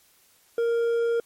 triangle tone with hard clipping, 466.2 Hz, A#4, in tune, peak -22 dBFS, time 0.58-1.2 s, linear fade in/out 2 ms, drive 7 dB, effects white hiss -60 dBFS RMS until 1.25 s + MP3 64 kbps

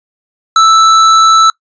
triangle tone with hard clipping, 1318.5 Hz, E6, in tune, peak -5 dBFS, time 0.56-1.5 s, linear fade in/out 2 ms, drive 18 dB, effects noise-tail reverb RT60 0.1 s tail -24 dB re dry + resampled to 16000 Hz

